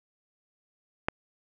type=click; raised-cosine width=0.5 ms; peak=-10 dBFS; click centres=1.085 s; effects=none